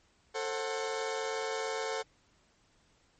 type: chord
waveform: sawtooth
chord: F# diminished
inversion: first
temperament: just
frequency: 444 / 532.8 / 740 Hz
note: A4 / C5 / F#5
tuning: +16 / +31 / 0 cents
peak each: -31 / -34 / -37 dBFS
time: 0.34-2.03 s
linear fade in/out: 20 ms
effects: pink hiss -68 dBFS RMS until 3.19 s + MP3 32 kbps